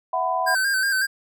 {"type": "chord", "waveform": "sine", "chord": "E suspended second", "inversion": "none", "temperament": "equal with one note detuned", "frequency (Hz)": [659.3, 740, 1001], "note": ["E5", "F#5", "B5"], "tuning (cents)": [0, 0, 23], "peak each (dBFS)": [-27, -24, -24], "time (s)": [0.13, 0.55], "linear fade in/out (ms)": 5}
{"type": "tone with vibrato", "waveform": "square", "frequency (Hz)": 1568, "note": "G6", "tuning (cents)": 0, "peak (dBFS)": -20, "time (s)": [0.46, 1.07], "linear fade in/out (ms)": 20, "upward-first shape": "square", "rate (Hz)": 5.4, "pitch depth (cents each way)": 42}
{"effects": []}